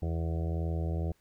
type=harmonic tone; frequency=82 Hz; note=E2; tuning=9 cents flat; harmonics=1 / 2 / 4 / 5 / 6 / 7 / 8 / 9; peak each=-30 / -36 / -42 / -44 / -46 / -47 / -48 / -49 dBFS; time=0.02-1.12 s; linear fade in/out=5 ms; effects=pink hiss -70 dBFS RMS until 1.2 s